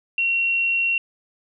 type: tone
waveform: sine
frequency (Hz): 2736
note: F7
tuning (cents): -36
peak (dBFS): -18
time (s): 0.18-0.98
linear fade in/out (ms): 2
effects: none